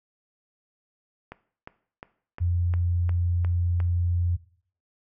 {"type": "click train", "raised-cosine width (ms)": 0.5, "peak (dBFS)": -23, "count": 8, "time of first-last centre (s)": [1.32, 3.802], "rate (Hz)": 2.82}
{"type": "tone", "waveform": "sine", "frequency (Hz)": 87.31, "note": "F2", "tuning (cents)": 0, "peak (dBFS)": -21, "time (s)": [2.4, 4.37], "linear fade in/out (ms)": 20}
{"effects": ["noise-tail reverb RT60 0.5 s tail -17 dB re dry"]}